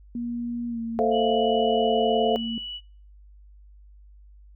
sine tone with pitch glide, 237.9 to 229 Hz, A#3 to A#3, +35 to -31 cents, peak -27 dBFS, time 0.15-2.58 s, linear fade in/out 2 ms, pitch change -66 cents, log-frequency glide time 0.68-0.8 s
sine chord, F major seventh, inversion first, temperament equal, 440 / 523.3 / 659.3 / 698.5 Hz, A4 / C5 / E5 / F5, 0 / 0 / 0 / 0 cents, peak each -23 / -28 / -27 / -24 dBFS, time 0.99-2.36 s, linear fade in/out 0 ms
sine tone, 2948 Hz, F#7, 7 cents flat, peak -32 dBFS, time 1.11-2.81 s, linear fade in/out 50 ms
effects noise-tail reverb RT60 0.4 s tail -25 dB re dry + added 50 Hz sine -47 dBFS peak until 4.55 s

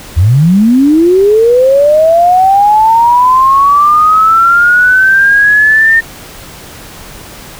sine linear sweep, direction up, 75.8 to 1828 Hz, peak -3 dBFS, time 0.16-6.01 s, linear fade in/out 20 ms, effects pink hiss -30 dBFS RMS until 7.59 s

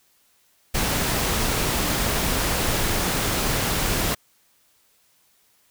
pink noise, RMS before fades -23 dBFS, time 0.74-4.15 s, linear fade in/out 10 ms, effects white hiss -62 dBFS RMS until 5.7 s

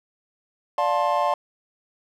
triangle chord, D minor seventh, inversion none, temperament just, 587.3 / 704.8 / 881 / 1057.2 Hz, D5 / F5 / A5 / C6, 0 / +16 / +2 / +18 cents, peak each -23 dBFS, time 0.78-1.34 s, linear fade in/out 2 ms, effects none

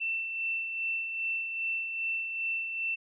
sine tone with tremolo, 2681 Hz, E7, 29 cents sharp, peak -28 dBFS, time 0-2.96 s, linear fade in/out 20 ms, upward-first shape sine, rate 2.5 Hz, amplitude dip 45%, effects none

